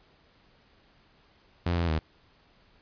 sawtooth tone with pitch steps, 86.7 / 85.3 / 78.8 Hz, F2 / F2 / D#2, -12 / -40 / +23 cents, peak -21 dBFS, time 1.66-1.99 s, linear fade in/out 5 ms, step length 110 ms, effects pink hiss -62 dBFS RMS until 2.81 s + resampled to 11025 Hz

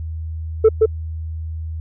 sine tone with echo, 440 Hz, A4, in tune, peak -4 dBFS, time 0.64-0.69 s, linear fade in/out 10 ms, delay 170 ms, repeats 1, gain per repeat -3 dB, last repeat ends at 0.86 s, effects tanh soft clip ceiling -5 dBFS + added 80 Hz sine -24 dBFS peak until 1.8 s

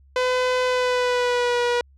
sawtooth tone with pitch glide, 505 to 483 Hz, B4 to B4, +39 to -39 cents, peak -15 dBFS, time 0.16-1.81 s, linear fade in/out 2 ms, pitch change -78 cents, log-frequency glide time 0.65-1.62 s, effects added 68 Hz sine -50 dBFS peak until 1.97 s + low-pass 5000 Hz 12 dB/octave

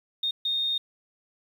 sine tone bursts at uneven times, 3684 Hz, A#7, 21 cents flat, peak -24 dBFS, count 2, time 0.23-0.31 / 0.45-0.78 s, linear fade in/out 5 ms, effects 9-bit

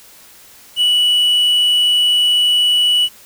triangle tone with quantisation, 2948 Hz, F#7, 7 cents flat, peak -9 dBFS, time 0.76-3.09 s, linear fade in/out 50 ms, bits 6, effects white hiss -43 dBFS RMS until 3.25 s

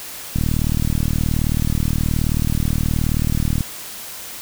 click train, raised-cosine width 5 ms, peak -7 dBFS, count 127, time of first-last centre 0.36-3.607 s, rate 38.8 Hz, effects white hiss -33 dBFS RMS until 4.41 s

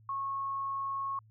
sine tone, 1095 Hz, C#6, 22 cents flat, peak -32 dBFS, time 0.09-1.19 s, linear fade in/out 2 ms, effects added 109 Hz sine -57 dBFS peak until 1.3 s

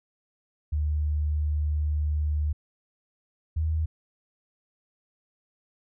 sine tone pair in turn, 75.2 / 79.07 Hz, D2 / D#2, +42 / +28 cents, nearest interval minor second, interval 86 cents, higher second, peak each -23 dBFS, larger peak neither, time 0.72-2.53 / 3.56-3.86 s, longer first, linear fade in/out 10 ms, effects none

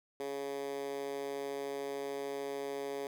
10% pulse tone with high-pass filter, 139.5 Hz, C#3, 11 cents sharp, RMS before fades -39 dBFS, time 0.2-3.07 s, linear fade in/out 2 ms, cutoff 390 Hz, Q 3.1, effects none

